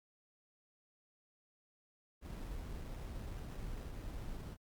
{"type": "noise with sample-and-hold", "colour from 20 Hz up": "brown", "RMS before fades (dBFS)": -44, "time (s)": [2.21, 4.57], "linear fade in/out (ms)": 50, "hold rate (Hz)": 4410, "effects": ["MP3 96 kbps"]}